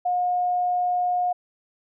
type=tone; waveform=sine; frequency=718 Hz; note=F5; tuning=48 cents sharp; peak=-20 dBFS; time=0.05-1.33 s; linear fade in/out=10 ms; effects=none